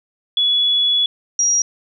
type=tone pair in turn; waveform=sine; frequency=3397 / 5713 Hz; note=G#7 / F8; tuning=+38 / +38 cents; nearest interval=major sixth; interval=900 cents; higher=second; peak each=-13 dBFS; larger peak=neither; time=0.37-1.06 / 1.39-1.62 s; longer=first; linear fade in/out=2 ms; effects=none